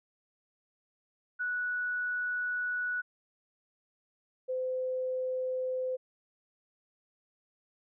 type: tone pair in turn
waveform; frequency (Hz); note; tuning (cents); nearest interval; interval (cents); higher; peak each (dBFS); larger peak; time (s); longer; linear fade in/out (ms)
sine; 1473 / 512.7; F#6 / C5; -8 / -35; octave + tritone; 1827; first; -30 / -30; neither; 1.39-3.02 / 4.48-5.97; first; 20
effects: none